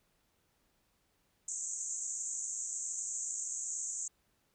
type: band-pass noise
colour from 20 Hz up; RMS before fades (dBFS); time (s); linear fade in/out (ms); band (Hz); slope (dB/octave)
white; -39; 1.48-4.08; 5; 6400 to 7800; 96
effects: pink hiss -75 dBFS RMS until 4.54 s